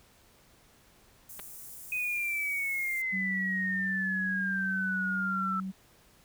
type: high-pass noise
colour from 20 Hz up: white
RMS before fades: -46 dBFS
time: 1.29-3.02 s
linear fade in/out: 5 ms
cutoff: 7100 Hz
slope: 24 dB/octave
type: clicks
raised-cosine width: 0.3 ms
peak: -27 dBFS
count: 2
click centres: 1.393 / 1.398 s
type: exponential sweep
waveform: sine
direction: down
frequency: 2512 to 1318.5 Hz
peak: -29 dBFS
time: 1.92-5.6 s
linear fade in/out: 2 ms
type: tone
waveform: sine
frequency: 190 Hz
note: F#3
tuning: 46 cents sharp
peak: -33 dBFS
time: 3.12-5.72 s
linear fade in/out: 20 ms
effects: pink hiss -61 dBFS RMS until 6.24 s

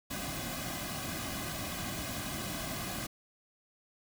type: noise with comb filter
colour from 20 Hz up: pink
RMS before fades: -38 dBFS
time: 0.1-3.07 s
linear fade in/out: 10 ms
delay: 2.2 ms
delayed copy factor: -0.8
effects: none

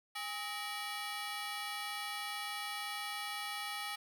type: ring-modulated tone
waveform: 15% pulse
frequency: 1046.5 Hz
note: C6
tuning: in tune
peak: -29 dBFS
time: 0.15-3.96 s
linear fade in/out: 10 ms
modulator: 227 Hz
effects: none

